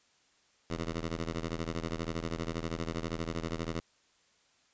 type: ring-modulated tone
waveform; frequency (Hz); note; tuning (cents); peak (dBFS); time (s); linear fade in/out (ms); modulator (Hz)
10% pulse; 81.9; E2; -11; -23; 0.7-3.8; 0; 47.2
effects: white hiss -68 dBFS RMS until 4.73 s + resampled to 16000 Hz